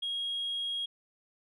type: tone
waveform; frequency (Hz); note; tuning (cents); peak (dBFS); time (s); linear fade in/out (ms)
sine; 3280; G#7; -22; -30; 0.02-0.86; 10
effects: tanh soft clip ceiling -28 dBFS